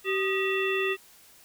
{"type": "harmonic tone with a mistuned harmonic", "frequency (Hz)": 384.5, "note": "G4", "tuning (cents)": -33, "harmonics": [1, 3, 5, 7, 9], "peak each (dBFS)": [-27, -35, -32, -30, -39], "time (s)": [0.04, 0.97], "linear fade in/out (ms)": 50, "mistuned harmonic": 3, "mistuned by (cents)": 120, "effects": ["white hiss -55 dBFS RMS until 1.44 s"]}